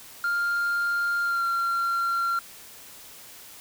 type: tone with pitch glide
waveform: sine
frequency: 1400 to 1375.2 Hz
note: F6 to F6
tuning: +4 to -27 cents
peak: -20 dBFS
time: 0.24-2.39 s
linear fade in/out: 2 ms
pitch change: -31 cents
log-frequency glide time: 1.23-1.44 s
effects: tanh soft clip ceiling -22 dBFS + white hiss -46 dBFS RMS until 3.6 s